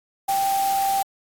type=tone in noise; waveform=sine; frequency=784 Hz; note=G5; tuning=in tune; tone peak=-19 dBFS; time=0.28-1.03 s; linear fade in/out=10 ms; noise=white; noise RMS=-31 dBFS; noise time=0.28-1.03 s; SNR=+9 dB; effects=AAC 64 kbps